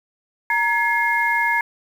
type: tone cluster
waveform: sine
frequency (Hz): 933 / 1693 / 2139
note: A#5 / G#6 / C7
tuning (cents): +1 / +33 / +38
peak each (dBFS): -21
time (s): 0.5-1.61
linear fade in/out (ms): 2
effects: 7-bit